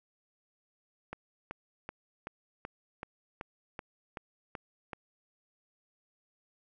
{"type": "click train", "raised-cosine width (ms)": 0.5, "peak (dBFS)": -24, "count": 11, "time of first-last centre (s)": [1.13, 4.932], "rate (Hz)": 2.63, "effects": []}